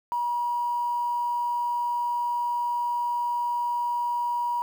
sine tone with quantisation, 960 Hz, B5, 49 cents flat, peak -24 dBFS, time 0.12-4.62 s, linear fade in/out 0 ms, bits 8, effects none

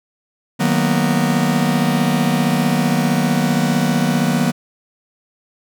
45% pulse chord, B major seventh, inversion first, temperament just, 154.34 / 185.21 / 231.5 / 246.9 Hz, D#3 / F#3 / A#3 / B3, -14 / +2 / -12 / 0 cents, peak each -20 dBFS, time 0.59-4.52 s, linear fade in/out 20 ms, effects none

